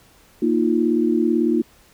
sine chord, Bb suspended fourth, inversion none, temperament equal, 233.1 / 311.1 / 349.2 Hz, Bb3 / Eb4 / F4, 0 / 0 / 0 cents, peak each -20 dBFS, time 0.42-1.62 s, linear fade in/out 5 ms, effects pink hiss -53 dBFS RMS until 1.93 s

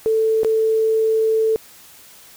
sine tone with dropouts, 442.3 Hz, A4, 9 cents sharp, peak -14 dBFS, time 0.06-1.56 s, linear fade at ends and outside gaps 0 ms, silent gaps 0.433-0.447 s, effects white hiss -45 dBFS RMS until 2.36 s

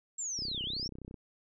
sine linear two-way sweep, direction down then up, 7620 to 2794 to 5660 Hz, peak -34 dBFS, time 0.18-0.88 s, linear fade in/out 10 ms, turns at 0.63 s
click train, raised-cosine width 3 ms, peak -32 dBFS, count 25, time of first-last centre 0.39-1.142 s, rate 31.9 Hz
effects none

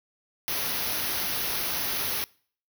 white band-stop noise, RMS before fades -29 dBFS, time 0.48-2.24 s, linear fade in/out 0 ms, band 6200 to 10000 Hz, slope 96 dB/octave, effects noise-tail reverb RT60 0.5 s tail -24 dB re dry

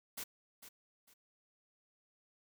white noise with echo, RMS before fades -43 dBFS, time 0.17-0.24 s, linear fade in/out 10 ms, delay 450 ms, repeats 2, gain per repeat -11 dB, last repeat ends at 1.14 s, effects none

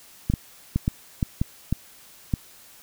clicks, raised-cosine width 5 ms, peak -9 dBFS, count 8, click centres 0.3 / 0.338 / 0.76 / 0.879 / 1.228 / 1.415 / 1.726 / 2.338 s, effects white hiss -50 dBFS RMS until 2.82 s

